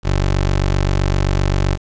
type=tone; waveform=20% pulse; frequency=47.7 Hz; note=G1; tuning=47 cents flat; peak=-9 dBFS; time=0.03-1.78 s; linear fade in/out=50 ms; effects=resampled to 16000 Hz + 7-bit